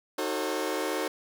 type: chord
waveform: sawtooth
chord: D# diminished seventh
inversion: none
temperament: just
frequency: 311.1 / 373.4 / 448 / 537.6 Hz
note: D#4 / F#4 / A4 / C5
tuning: 0 / +16 / +31 / +47 cents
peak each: -30 dBFS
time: 0.18-1.08 s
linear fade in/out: 5 ms
effects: none